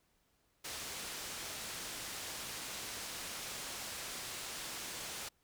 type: low-pass noise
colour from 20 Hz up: white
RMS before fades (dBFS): -44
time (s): 0.64-5.29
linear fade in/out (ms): 10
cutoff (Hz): 8300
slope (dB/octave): 12
effects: pink hiss -75 dBFS RMS until 5.43 s